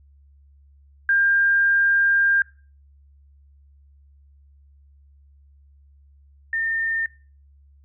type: tone pair in turn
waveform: sine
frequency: 1600 / 1812.4 Hz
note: G6 / A#6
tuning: +35 / -49 cents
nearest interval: major second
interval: 216 cents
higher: second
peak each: -15 / -21 dBFS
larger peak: first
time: 1.09-2.42 / 6.53-7.06 s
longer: first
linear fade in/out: 2 ms
effects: noise-tail reverb RT60 0.4 s tail -23 dB re dry + added 70 Hz sine -50 dBFS peak until 7.84 s